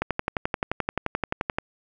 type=click train; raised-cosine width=0.5 ms; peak=-9 dBFS; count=19; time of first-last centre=0.02-1.585 s; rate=11.5 Hz; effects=none